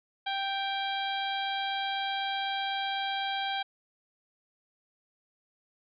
harmonic tone with a mistuned harmonic, 784 Hz, G5, in tune, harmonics 1 / 2 / 3 / 4 / 5 / 6, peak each -32 / -37 / -40 / -36 / -41 / -51 dBFS, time 0.26-3.63 s, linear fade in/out 10 ms, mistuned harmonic 4, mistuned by +50 cents, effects none

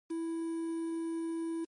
triangle tone with quantisation, 329.6 Hz, E4, in tune, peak -31 dBFS, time 0.1-1.65 s, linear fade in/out 10 ms, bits 9, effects MP3 48 kbps

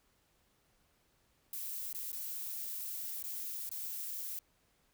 violet noise with dropouts, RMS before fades -41 dBFS, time 1.53-4.39 s, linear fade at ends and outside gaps 1 ms, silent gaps 1.929-1.947 / 2.118-2.129 / 3.226-3.239 / 3.692-3.714 s, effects pink hiss -73 dBFS RMS until 4.93 s

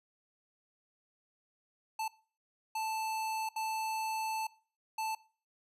square tone bursts at uneven times, 880 Hz, A5, in tune, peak -34 dBFS, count 4, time 1.99-2.08 / 2.75-3.49 / 3.56-4.47 / 4.98-5.15 s, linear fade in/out 5 ms, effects noise-tail reverb RT60 0.4 s tail -20 dB re dry + resampled to 32000 Hz

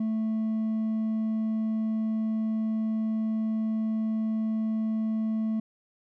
sine tone with hard clipping, 220 Hz, A3, in tune, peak -26 dBFS, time 0-5.6 s, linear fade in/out 5 ms, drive 2 dB, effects none

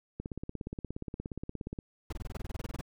click train, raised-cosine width 3 ms, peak -24 dBFS, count 28, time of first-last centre 0.2-1.788 s, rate 17 Hz
brown noise bursts, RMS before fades -36 dBFS, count 15, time 2.1-2.812 s, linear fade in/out 5 ms, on 26 ms, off 23 ms
effects none

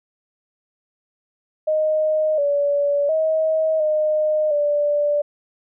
sine tone with pitch steps, 620 / 573 / 634 / 614 / 586 Hz, D#5 / D5 / D#5 / D#5 / D5, -6 / -43 / +32 / -23 / -4 cents, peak -16 dBFS, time 1.67-5.22 s, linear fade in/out 10 ms, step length 710 ms, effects none

